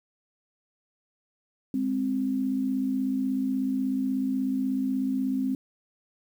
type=tone pair together; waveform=sine; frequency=206.2 / 262.6 Hz; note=G#3 / C4; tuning=-12 / +6 cents; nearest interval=major third; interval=418 cents; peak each=-31 / -25 dBFS; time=1.74-5.55 s; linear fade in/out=2 ms; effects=9-bit